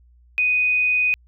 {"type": "tone", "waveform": "sine", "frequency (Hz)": 2491, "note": "D#7", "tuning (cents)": 1, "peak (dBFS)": -16, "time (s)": [0.38, 1.14], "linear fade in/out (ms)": 0, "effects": ["added 60 Hz sine -50 dBFS peak until 1.27 s"]}